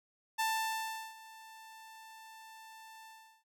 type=tone with ADSR envelope; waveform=sawtooth; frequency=887 Hz; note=A5; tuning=14 cents sharp; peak=-26 dBFS; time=0.38-3.44 s; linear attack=18 ms; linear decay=740 ms; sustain=-21 dB; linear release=380 ms; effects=none